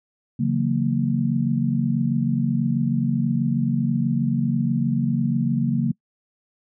sine chord, F# dominant seventh, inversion second, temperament just, 138.75 / 166.5 / 185 / 231.2 Hz, C#3 / E3 / F#3 / A#3, +2 / +18 / 0 / -14 cents, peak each -23 / -27 / -27 / -22 dBFS, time 0.39-5.92 s, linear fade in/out 10 ms, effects noise-tail reverb RT60 0.1 s tail -26 dB re dry

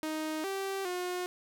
sawtooth tone with pitch steps, 311.9 / 389 / 359.9 Hz, D#4 / G4 / F#4, +4 / -13 / -48 cents, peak -29 dBFS, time 0.03-1.26 s, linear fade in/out 0 ms, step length 410 ms, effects none

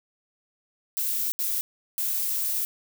violet noise bursts at uneven times, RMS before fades -27 dBFS, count 3, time 0.97-1.32 / 1.39-1.61 / 1.98-2.65 s, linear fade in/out 0 ms, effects none

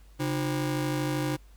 35% pulse ring-modulated tone, 219.8 Hz, A3, 2 cents flat, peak -22 dBFS, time 0.19-1.37 s, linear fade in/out 20 ms, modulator 83.5 Hz, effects added 50 Hz sine -50 dBFS peak until 1.56 s + pink hiss -63 dBFS RMS until 1.56 s

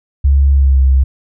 sine tone with pitch glide, 69.3 to 66.36 Hz, C#2 to C2, 0 to +25 cents, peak -6 dBFS, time 0.24-1.04 s, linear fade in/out 10 ms, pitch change -75 cents, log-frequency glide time 0.53-0.8 s, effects none

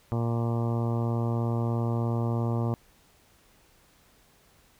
harmonic tone, 116.9 Hz, A#2, 5 cents sharp, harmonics 1 / 2 / 3 / 4 / 5 / 6 / 7 / 8 / 9 / 10, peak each -26 / -32 / -36 / -38 / -40 / -42 / -43 / -44 / -45 / -46 dBFS, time 0.12-2.74 s, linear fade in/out 0 ms, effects pink hiss -61 dBFS RMS until 4.79 s

